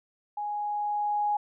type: tone with level ramp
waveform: sine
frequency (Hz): 830.6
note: G#5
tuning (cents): 0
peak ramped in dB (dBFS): -30 to -23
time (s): 0.37-1.37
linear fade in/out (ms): 5
effects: none